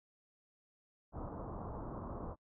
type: low-pass noise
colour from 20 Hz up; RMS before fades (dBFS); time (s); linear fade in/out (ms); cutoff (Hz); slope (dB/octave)
pink; -44; 1.12-2.36; 50; 1200; 48
effects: noise-tail reverb RT60 0.1 s tail -26 dB re dry